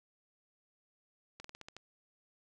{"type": "slowing click train", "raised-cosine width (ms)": 0.2, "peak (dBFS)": -30, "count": 7, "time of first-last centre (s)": [1.4, 1.766], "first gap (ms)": 44, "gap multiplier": 1.13, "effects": []}